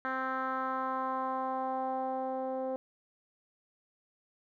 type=tone with low-pass filter sweep; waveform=10% pulse; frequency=261.6 Hz; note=C4; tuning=in tune; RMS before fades=-34 dBFS; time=0.05-2.76 s; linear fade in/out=0 ms; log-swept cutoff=1600 to 580 Hz; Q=2.9; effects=none